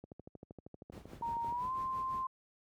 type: click train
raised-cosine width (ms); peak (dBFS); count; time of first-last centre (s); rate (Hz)
2; -35; 20; 0.04-1.524; 12.8
type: noise with tremolo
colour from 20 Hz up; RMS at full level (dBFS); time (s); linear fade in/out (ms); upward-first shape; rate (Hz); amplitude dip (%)
brown; -44; 0.92-2.24; 5; sine; 5.9; 70
type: tone with pitch glide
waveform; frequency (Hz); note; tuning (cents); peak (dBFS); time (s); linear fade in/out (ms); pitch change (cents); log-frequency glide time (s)
sine; 932 to 1046.1; A#5 to C6; -1 to -1; -34; 1.22-2.27; 5; +200; 1.48-1.73
effects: high-pass 80 Hz 12 dB/octave